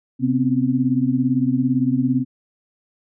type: tone cluster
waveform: sine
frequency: 130.9 / 248.7 / 266.4 Hz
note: C3 / B3 / C4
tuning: +1 / +12 / +31 cents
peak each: -23 / -19 / -20 dBFS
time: 0.19-2.25 s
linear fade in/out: 50 ms
effects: none